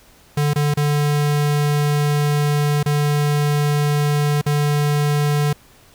square tone with dropouts, 146.83 Hz, D3, in tune, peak -16 dBFS, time 0.37-5.53 s, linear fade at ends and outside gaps 5 ms, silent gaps 0.535-0.558 / 0.74-0.771 / 2.83-2.859 / 4.414-4.462 s, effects pink hiss -50 dBFS RMS until 5.94 s

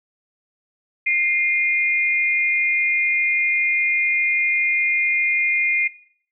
sine tone pair together, 2104 / 2449 Hz, C7 / D#7, +9 / -28 cents, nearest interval minor third, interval 263 cents, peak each -19 dBFS, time 1.06-5.88 s, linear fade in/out 10 ms, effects noise-tail reverb RT60 0.6 s tail -19 dB re dry

